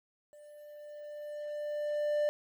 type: tone with level ramp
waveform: triangle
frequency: 593 Hz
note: D5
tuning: 17 cents sharp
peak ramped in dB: -50 to -24 dBFS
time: 0.33-2.29 s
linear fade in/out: 0 ms
effects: 11-bit